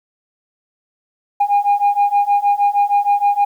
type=beating tone pair; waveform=sine; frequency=810 / 816.4 Hz; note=G#5 / G#5; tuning=-43 / -30 cents; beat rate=6.4 Hz; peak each=-14 / -13 dBFS; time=1.4-3.45 s; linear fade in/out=10 ms; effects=tanh soft clip ceiling -8 dBFS + 8-bit